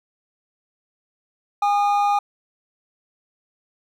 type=tone pair together; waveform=triangle; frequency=816 / 1225.3 Hz; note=G#5 / D#6; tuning=-31 / -27 cents; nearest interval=perfect fifth; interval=704 cents; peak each=-15 / -22 dBFS; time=1.62-2.19 s; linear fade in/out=5 ms; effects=none